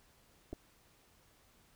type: clicks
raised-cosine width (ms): 2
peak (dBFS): -30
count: 2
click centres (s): 0.529 / 0.532
effects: pink hiss -67 dBFS RMS until 1.75 s